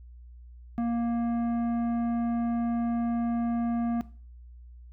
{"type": "tone with tanh clipping", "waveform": "sine", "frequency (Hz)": 234.5, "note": "A#3", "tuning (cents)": 11, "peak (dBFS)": -27, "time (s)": [0.78, 4.01], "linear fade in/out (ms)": 0, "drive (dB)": 11, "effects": ["noise-tail reverb RT60 0.4 s tail -17 dB re dry", "added 60 Hz sine -45 dBFS peak until 4.92 s"]}